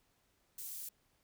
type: high-pass noise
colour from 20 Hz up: pink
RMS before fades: -45 dBFS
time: 0.58-0.89 s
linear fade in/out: 5 ms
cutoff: 10000 Hz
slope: 12 dB/octave
effects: pink hiss -75 dBFS RMS until 1.23 s